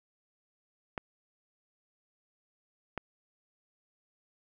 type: clicks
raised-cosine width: 0.5 ms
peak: -19 dBFS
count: 2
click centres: 0.978 / 2.977 s
effects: none